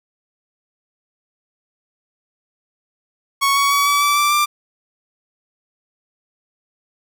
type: tone with pitch steps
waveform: sawtooth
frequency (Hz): 1108.7 / 1120.9 / 1133.3 / 1145.8 / 1158.5 / 1171.2 / 1184.2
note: C#6 / C#6 / C#6 / D6 / D6 / D6 / D6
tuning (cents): 0 / +19 / +38 / -43 / -24 / -5 / +14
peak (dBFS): -10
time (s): 3.41-4.46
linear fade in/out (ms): 20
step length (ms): 150
effects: none